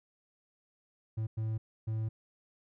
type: tone bursts at uneven times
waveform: triangle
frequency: 110.3 Hz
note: A2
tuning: 5 cents sharp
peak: -29 dBFS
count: 3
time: 1.17-1.27 / 1.37-1.58 / 1.87-2.09 s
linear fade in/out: 10 ms
effects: none